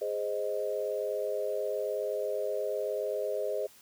sine chord, Ab major, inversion none, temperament equal, 415.3 / 523.3 / 622.3 Hz, Ab4 / C5 / Eb5, 0 / 0 / 0 cents, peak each -34 dBFS, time 0.01-3.67 s, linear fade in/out 10 ms, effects white hiss -57 dBFS RMS until 3.81 s

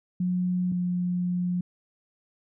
sine tone pair in turn, 180.6 / 178.42 Hz, F#3 / F3, -42 / +37 cents, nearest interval unison, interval 21 cents, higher first, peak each -23 / -24 dBFS, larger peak first, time 0.2-0.72 / 0.72-1.61 s, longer second, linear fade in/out 5 ms, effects none

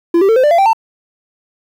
triangle tone with pitch steps, 340.1 / 390.7 / 448.8 / 515.5 / 592.1 / 680.2 / 781.3 / 897.5 Hz, F4 / G4 / A4 / C5 / D5 / F5 / G5 / A5, -46 / -6 / +34 / -26 / +14 / -46 / -6 / +34 cents, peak -5 dBFS, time 0.14-0.732 s, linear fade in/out 5 ms, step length 74 ms, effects 7-bit

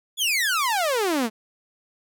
sawtooth exponential sweep, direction down, 3520 to 209.4 Hz, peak -17 dBFS, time 0.17-1.3 s, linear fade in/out 50 ms, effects none

